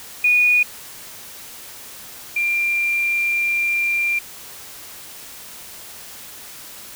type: tone pair in turn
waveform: sine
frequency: 2458 / 2381 Hz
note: D#7 / D7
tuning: -22 / +23 cents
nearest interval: minor second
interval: 55 cents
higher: first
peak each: -12 / -17 dBFS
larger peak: first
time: 0.24-0.63 / 2.36-4.19 s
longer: second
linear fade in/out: 5 ms
effects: white hiss -38 dBFS RMS until 6.95 s